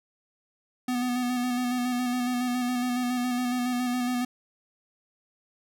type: tone with vibrato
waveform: square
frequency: 247.5 Hz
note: B3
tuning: 4 cents sharp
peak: -26 dBFS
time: 0.88-4.25 s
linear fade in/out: 5 ms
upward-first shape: square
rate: 7.2 Hz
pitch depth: 22 cents each way
effects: none